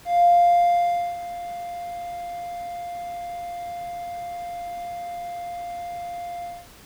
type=tone with ADSR envelope; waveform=triangle; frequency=698.5 Hz; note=F5; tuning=in tune; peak=-8 dBFS; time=0.05-6.67 s; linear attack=200 ms; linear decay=910 ms; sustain=-20 dB; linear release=220 ms; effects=tanh soft clip ceiling -10 dBFS + pink hiss -48 dBFS RMS until 6.85 s